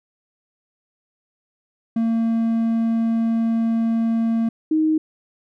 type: tone pair in turn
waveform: triangle / sine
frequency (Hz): 227.7 / 313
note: A#3 / D#4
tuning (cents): -40 / +10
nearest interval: tritone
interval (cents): 550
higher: second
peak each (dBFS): -15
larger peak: neither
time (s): 1.96-4.49 / 4.71-4.98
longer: first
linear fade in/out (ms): 5
effects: none